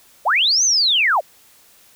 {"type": "linear two-way sweep", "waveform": "sine", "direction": "up then down", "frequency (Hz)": [493.9, 6390, 493.9], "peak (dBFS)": -13, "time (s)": [0.25, 1.21], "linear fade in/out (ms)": 20, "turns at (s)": 0.64, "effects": ["white hiss -51 dBFS RMS until 1.95 s"]}